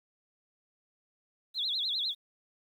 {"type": "tone with vibrato", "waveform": "sine", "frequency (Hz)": 3729, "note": "A#7", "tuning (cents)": 0, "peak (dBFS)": -29, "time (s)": [1.54, 2.15], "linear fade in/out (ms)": 50, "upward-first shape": "sine", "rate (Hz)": 9.9, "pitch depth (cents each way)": 200, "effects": ["10-bit"]}